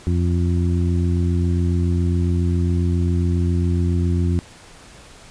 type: harmonic tone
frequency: 87.31 Hz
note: F2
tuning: in tune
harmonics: 1 / 2 / 3 / 4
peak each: -17 / -23 / -27 / -29 dBFS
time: 0.07-4.39 s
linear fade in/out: 0 ms
effects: pink hiss -44 dBFS RMS until 5.3 s + resampled to 22050 Hz